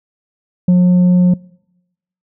sine tone with tanh clipping, 179.6 Hz, F3, 49 cents sharp, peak -7 dBFS, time 0.68-1.34 s, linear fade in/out 5 ms, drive 3 dB, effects noise-tail reverb RT60 0.9 s tail -25 dB re dry

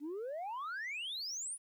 sine exponential sweep, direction up, 277.2 to 10170 Hz, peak -36 dBFS, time 0-1.58 s, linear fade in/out 50 ms, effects tanh soft clip ceiling -37 dBFS + 12-bit

